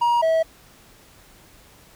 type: tone pair in turn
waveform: triangle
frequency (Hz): 950 / 648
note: A#5 / E5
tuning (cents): +33 / -30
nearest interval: perfect fifth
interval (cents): 663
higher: first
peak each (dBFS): -14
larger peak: neither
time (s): 0.01-0.22 / 0.22-0.43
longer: neither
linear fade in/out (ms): 10
effects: pink hiss -51 dBFS RMS until 1.95 s